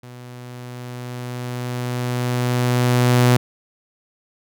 sawtooth tone with level ramp, 123.47 Hz, B2, in tune, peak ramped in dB -33 to -7 dBFS, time 0.03-3.37 s, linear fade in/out 5 ms, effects none

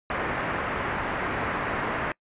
white low-pass noise, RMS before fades -29 dBFS, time 0.1-2.12 s, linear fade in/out 2 ms, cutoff 1900 Hz, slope 24 dB/octave, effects noise-tail reverb RT60 0.1 s tail -25 dB re dry + resampled to 8000 Hz

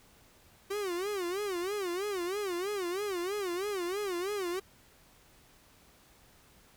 45% pulse tone with vibrato, 380 Hz, F#4, 46 cents sharp, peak -32 dBFS, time 0.7-4.6 s, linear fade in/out 10 ms, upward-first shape sine, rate 3.1 Hz, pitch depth 170 cents each way, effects pink hiss -61 dBFS RMS until 6.76 s

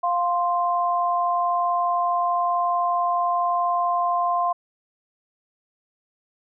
sine tone pair together, 701.9 / 1046.5 Hz, F5 / C6, +9 / 0 cents, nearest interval perfect fifth, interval 691 cents, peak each -22 dBFS, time 0.03-4.53 s, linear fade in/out 10 ms, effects none

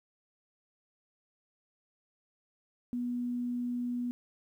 sine tone, 243.9 Hz, B3, 21 cents flat, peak -31 dBFS, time 2.93-4.11 s, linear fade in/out 0 ms, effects 11-bit

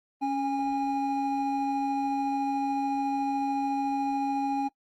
triangle tone pair together, 277.2 / 817.8 Hz, C#4 / G#5, 0 / -27 cents, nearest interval octave + perfect fifth, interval 1873 cents, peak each -27 / -26 dBFS, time 0.21-4.69 s, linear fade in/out 20 ms, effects noise-tail reverb RT60 0.1 s tail -21 dB re dry + Opus 24 kbps

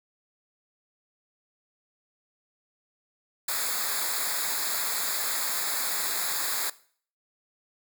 white noise with comb filter, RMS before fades -29 dBFS, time 3.48-6.7 s, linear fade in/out 5 ms, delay 0.34 ms, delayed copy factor -0.9, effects noise-tail reverb RT60 0.5 s tail -19 dB re dry

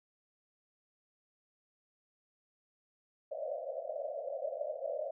pink band-pass noise, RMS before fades -39 dBFS, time 3.31-5.11 s, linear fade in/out 10 ms, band 530 to 660 Hz, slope 96 dB/octave, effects none

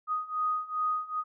sine beating tone pair, 1244.5 / 1247 Hz, D#6 / D#6, 0 / +3 cents, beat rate 2.5 Hz, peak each -32 / -30 dBFS, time 0.07-1.24 s, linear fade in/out 50 ms, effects none

